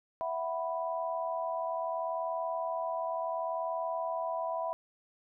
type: chord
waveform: sine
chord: E suspended second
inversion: none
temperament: equal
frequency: 659.3 / 740 / 987.8 Hz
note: E5 / F#5 / B5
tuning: 0 / 0 / 0 cents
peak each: -34 / -39 / -36 dBFS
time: 0.21-4.73 s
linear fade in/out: 0 ms
effects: none